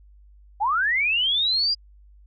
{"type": "linear sweep", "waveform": "sine", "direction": "up", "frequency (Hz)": [764, 4897], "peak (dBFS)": -19, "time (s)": [0.6, 1.75], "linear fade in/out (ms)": 20, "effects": ["added 50 Hz sine -48 dBFS peak until 2.26 s"]}